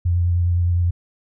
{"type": "tone with vibrato", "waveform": "sine", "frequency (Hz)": 87.31, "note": "F2", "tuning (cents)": 0, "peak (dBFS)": -15, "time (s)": [0.05, 0.91], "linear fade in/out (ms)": 10, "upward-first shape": "sine", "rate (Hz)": 9.7, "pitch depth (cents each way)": 22, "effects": []}